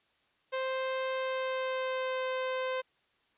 sawtooth tone with pitch glide, 523.3 to 516.7 Hz, C5 to C5, 0 to -22 cents, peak -27 dBFS, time 0.52-2.82 s, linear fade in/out 20 ms, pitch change -22 cents, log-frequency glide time 1.13-2.25 s, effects white hiss -71 dBFS RMS until 3.37 s + resampled to 8000 Hz

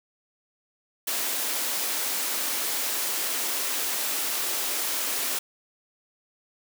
white high-pass noise, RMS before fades -28 dBFS, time 1.07-5.39 s, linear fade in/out 5 ms, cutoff 250 Hz, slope 24 dB/octave, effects none

